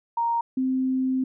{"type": "tone pair in turn", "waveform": "sine", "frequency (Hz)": [932.3, 260.2], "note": ["A#5", "C4"], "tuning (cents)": [0, -9], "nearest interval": "octave + minor seventh", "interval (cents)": 2209, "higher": "first", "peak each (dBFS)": [-21, -21], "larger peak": "neither", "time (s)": [[0.17, 0.41], [0.57, 1.24]], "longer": "second", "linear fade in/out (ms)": 5, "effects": []}